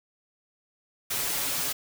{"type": "noise with comb filter", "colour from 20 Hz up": "white", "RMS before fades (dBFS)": -29, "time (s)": [1.1, 1.73], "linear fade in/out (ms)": 10, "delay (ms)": 7.1, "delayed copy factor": 0.65, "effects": []}